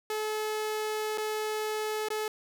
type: tone with dropouts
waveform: sawtooth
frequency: 429.9 Hz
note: A4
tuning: 40 cents flat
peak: -26 dBFS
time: 0.1-2.28 s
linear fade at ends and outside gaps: 2 ms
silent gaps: 1.176-1.181 / 2.086-2.103 s
effects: none